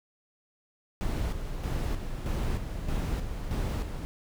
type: noise with tremolo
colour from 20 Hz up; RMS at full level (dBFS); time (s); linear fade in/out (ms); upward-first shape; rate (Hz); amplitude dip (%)
brown; -29; 1.01-4.05; 0; square; 1.6; 50
effects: none